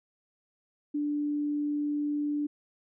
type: tone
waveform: sine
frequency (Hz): 293.7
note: D4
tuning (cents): 0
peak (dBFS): -27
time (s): 0.94-2.47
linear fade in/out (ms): 10
effects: none

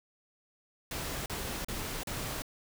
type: noise bursts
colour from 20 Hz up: pink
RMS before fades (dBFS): -37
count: 4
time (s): 0.91-2.421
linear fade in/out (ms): 2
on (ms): 350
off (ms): 37
effects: none

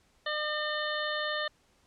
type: harmonic tone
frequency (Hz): 604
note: D5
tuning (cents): +48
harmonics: 1 / 2 / 3 / 5 / 6 / 7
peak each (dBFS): -35 / -37 / -34 / -40 / -39 / -43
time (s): 0.26-1.48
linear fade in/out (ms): 5
effects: pink hiss -67 dBFS RMS until 1.86 s + low-pass 9000 Hz 12 dB/octave

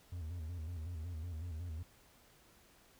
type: tone with vibrato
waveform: triangle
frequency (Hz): 83.1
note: E2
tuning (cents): +15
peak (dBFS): -38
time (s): 0.12-1.83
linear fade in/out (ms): 5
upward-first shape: square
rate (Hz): 5.4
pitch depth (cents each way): 100
effects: pink hiss -65 dBFS RMS until 2.99 s

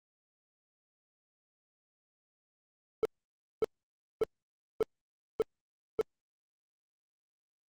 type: tone bursts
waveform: triangle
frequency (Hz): 440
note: A4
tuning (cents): 0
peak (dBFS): -22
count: 6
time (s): 3.03-6.012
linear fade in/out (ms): 0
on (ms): 22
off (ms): 570
effects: Opus 32 kbps

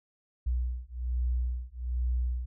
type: beating tone pair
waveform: sine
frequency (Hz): 60.8 / 62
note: B1 / B1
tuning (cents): -26 / +7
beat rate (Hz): 1.2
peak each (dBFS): -31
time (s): 0.46-2.46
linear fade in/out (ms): 10
effects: none

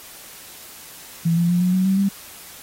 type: tone with pitch steps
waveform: sine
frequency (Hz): 166.6 / 171.38 / 176.3 / 181.36 / 186.57 / 191.93 / 197.44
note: E3 / F3 / F3 / F#3 / F#3 / G3 / G3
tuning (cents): +19 / -32 / +17 / -34 / +15 / -36 / +13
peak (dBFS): -15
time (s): 1.25-2.09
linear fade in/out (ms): 10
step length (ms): 120
effects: white hiss -41 dBFS RMS until 2.62 s + AAC 48 kbps

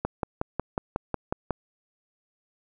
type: click train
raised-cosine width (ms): 1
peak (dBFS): -12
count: 9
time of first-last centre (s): 0.05-1.507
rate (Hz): 5.49
effects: none

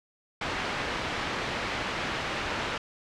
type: low-pass noise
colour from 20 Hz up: white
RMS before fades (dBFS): -32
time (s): 0.41-2.78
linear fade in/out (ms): 5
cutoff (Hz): 2300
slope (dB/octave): 12
effects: low-pass 7000 Hz 12 dB/octave

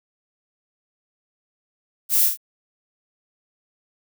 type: noise with echo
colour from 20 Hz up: violet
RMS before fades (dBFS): -19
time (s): 2.09-2.29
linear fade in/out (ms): 50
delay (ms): 28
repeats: 3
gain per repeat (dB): -3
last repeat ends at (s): 2.374
effects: none

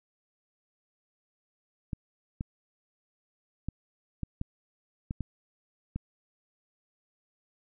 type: clicks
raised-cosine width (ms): 5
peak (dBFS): -20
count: 8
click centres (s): 1.932 / 2.409 / 3.686 / 4.233 / 4.414 / 5.109 / 5.207 / 5.96
effects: none

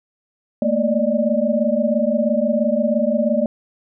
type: tone cluster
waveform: sine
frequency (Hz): 219.4 / 236.4 / 580 / 606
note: A3 / A#3 / D5 / D#5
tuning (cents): -5 / +24 / -22 / -46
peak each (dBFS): -21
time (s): 0.62-3.46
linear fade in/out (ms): 2
effects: none

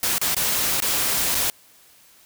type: noise with dropouts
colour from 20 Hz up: white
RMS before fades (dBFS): -22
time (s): 0.03-1.5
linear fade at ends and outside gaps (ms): 1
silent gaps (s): 0.182-0.214 / 0.346-0.366 / 0.803-0.822 / 1.347-1.351
effects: white hiss -53 dBFS RMS until 2.25 s

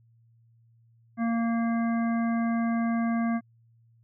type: harmonic tone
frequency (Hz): 230.7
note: A#3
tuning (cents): -18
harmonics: 1 / 3 / 5 / 7 / 9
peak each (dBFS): -24 / -34 / -38 / -41 / -43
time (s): 1.17-3.41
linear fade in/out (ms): 50
effects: added 115 Hz sine -58 dBFS peak until 4.03 s

